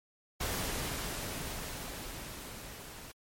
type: noise with level ramp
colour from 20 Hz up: pink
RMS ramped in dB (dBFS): -34 to -48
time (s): 0.4-3.12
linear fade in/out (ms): 10
effects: MP3 64 kbps